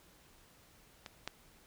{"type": "clicks", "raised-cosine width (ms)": 0.2, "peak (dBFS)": [-27, -20], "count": 2, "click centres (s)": [1.062, 1.276], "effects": ["pink hiss -63 dBFS RMS until 1.66 s"]}